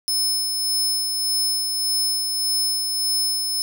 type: tone with tremolo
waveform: sawtooth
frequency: 5220 Hz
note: E8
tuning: 18 cents flat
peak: -16 dBFS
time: 0.08-3.62 s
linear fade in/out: 0 ms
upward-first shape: sine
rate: 1.7 Hz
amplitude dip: 35%
effects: none